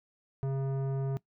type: tone with tanh clipping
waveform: sine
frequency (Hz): 135.5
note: C#3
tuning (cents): -39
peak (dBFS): -31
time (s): 0.43-1.17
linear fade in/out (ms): 0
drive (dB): 14
effects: noise-tail reverb RT60 0.1 s tail -20 dB re dry